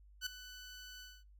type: tone with ADSR envelope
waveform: 15% pulse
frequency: 1496 Hz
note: F#6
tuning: 19 cents sharp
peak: -28 dBFS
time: 0.21-1.24 s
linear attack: 54 ms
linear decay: 5 ms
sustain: -15 dB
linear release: 230 ms
effects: noise-tail reverb RT60 0.2 s tail -21 dB re dry + added 50 Hz sine -58 dBFS peak until 1.39 s